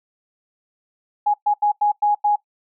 sine tone bursts at uneven times, 830 Hz, G#5, 1 cent flat, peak -14 dBFS, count 6, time 1.26-1.34 / 1.46-1.54 / 1.62-1.72 / 1.81-1.92 / 2.02-2.15 / 2.24-2.36 s, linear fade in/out 10 ms, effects noise-tail reverb RT60 0.1 s tail -18 dB re dry

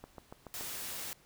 click train, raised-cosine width 1 ms, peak -31 dBFS, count 5, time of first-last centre 0.04-0.61 s, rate 7.02 Hz
white noise, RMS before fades -41 dBFS, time 0.54-1.13 s, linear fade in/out 0 ms
effects pink hiss -64 dBFS RMS until 1.25 s

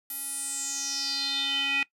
square tone with band-pass filter sweep, 277.2 Hz, C#4, in tune, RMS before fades -30 dBFS, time 0.1-1.83 s, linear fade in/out 2 ms, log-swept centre 12000 to 2400 Hz, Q 6.5, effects noise-tail reverb RT60 0.1 s tail -20 dB re dry

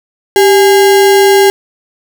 sine tone with sample-and-hold, 392.2 Hz, G4, 1 cent sharp, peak -3 dBFS, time 0.36-1.5 s, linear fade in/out 0 ms, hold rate 1225 Hz, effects none

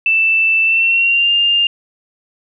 sine tone with pitch glide, 2654 to 2805 Hz, E7 to F7, +11 to +7 cents, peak -10 dBFS, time 0.06-1.67 s, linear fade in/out 2 ms, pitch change +96 cents, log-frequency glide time 0.64-1.31 s, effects none

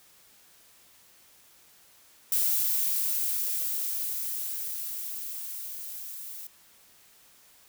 violet noise with level ramp, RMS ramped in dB -25 to -41 dBFS, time 2.32-6.47 s, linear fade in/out 2 ms, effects white hiss -58 dBFS RMS until 7.68 s

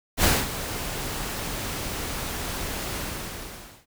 pink noise with ADSR envelope, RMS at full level -18 dBFS, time 0.17-3.86 s, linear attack 70 ms, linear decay 220 ms, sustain -13 dB, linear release 900 ms, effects none

